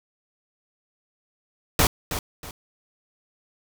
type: noise with echo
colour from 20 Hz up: pink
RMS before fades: -18 dBFS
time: 1.79-1.87 s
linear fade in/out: 2 ms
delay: 320 ms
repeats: 2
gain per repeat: -10 dB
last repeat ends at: 2.51 s
effects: none